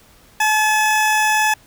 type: tone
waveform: 20% pulse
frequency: 859 Hz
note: A5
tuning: 42 cents flat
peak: -9 dBFS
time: 0.4-1.54 s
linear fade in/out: 5 ms
effects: pink hiss -50 dBFS RMS until 1.66 s